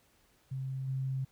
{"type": "tone with level steps", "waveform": "sine", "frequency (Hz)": 132.8, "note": "C3", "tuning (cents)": 26, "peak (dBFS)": [-34, -31], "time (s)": [0.51, 1.25], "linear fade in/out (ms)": 10, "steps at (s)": 0.87, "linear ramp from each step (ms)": 20, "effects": ["pink hiss -68 dBFS RMS until 1.31 s"]}